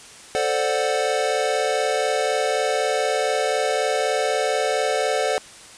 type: chord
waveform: square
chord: D dominant seventh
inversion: second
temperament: equal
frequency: 440 / 523.3 / 587.3 / 740 Hz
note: A4 / C5 / D5 / F#5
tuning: 0 / 0 / 0 / 0 cents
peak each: -26 dBFS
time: 0.35-5.38 s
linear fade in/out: 0 ms
effects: white hiss -43 dBFS RMS until 5.77 s + resampled to 22050 Hz